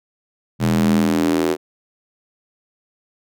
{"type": "tone with high-pass filter sweep", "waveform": "square", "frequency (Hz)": 41.12, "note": "E1", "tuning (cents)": -4, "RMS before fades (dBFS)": -17, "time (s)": [0.59, 1.57], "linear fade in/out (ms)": 50, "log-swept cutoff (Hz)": [150, 370], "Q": 4, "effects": []}